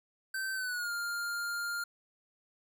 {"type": "tone with pitch glide", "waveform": "square", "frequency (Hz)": [1548, 1403.2], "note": ["G6", "F6"], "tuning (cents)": [-22, 8], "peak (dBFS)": -34, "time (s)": [0.34, 1.84], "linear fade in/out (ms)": 5, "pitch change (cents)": -170, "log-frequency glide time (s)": [0.54, 0.92], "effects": []}